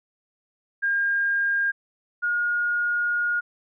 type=tone pair in turn; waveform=sine; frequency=1611 / 1432.2 Hz; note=G6 / F6; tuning=+47 / +43 cents; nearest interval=major second; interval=204 cents; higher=first; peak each=-20 / -21 dBFS; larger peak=first; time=0.82-1.72 / 2.22-3.41 s; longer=second; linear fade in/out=20 ms; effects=none